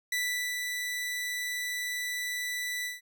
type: tone with ADSR envelope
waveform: sawtooth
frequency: 1975.5 Hz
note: B6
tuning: in tune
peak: -24 dBFS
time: 0.12-3.01 s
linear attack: 4 ms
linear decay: 430 ms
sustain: -4 dB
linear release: 160 ms
effects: none